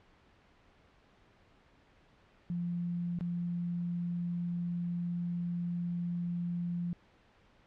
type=tone with dropouts; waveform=sine; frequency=173.7 Hz; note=F3; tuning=9 cents flat; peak=-32 dBFS; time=2.5-6.93 s; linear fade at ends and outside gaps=0 ms; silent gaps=3.188-3.209 s; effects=pink hiss -64 dBFS RMS until 7.66 s + low-pass 3000 Hz 12 dB/octave